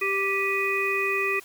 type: harmonic tone with a mistuned harmonic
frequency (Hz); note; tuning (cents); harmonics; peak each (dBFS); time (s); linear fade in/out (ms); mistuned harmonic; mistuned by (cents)
392; G4; 0; 1 / 3 / 5 / 6; -28 / -31 / -29 / -26; 0.01-1.4; 10; 6; +97
effects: white hiss -49 dBFS RMS until 1.44 s